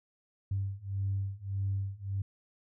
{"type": "beating tone pair", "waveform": "sine", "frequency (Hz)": [97.1, 98.8], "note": ["G2", "G2"], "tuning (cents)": [-16, 14], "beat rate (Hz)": 1.7, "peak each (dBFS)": [-34, -33], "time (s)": [0.51, 2.22], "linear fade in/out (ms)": 5, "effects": ["tanh soft clip ceiling -23 dBFS"]}